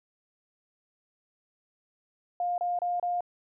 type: tone bursts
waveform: sine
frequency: 707 Hz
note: F5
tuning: 21 cents sharp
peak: -26 dBFS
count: 4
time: 2.4-3.207 s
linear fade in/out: 2 ms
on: 180 ms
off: 29 ms
effects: none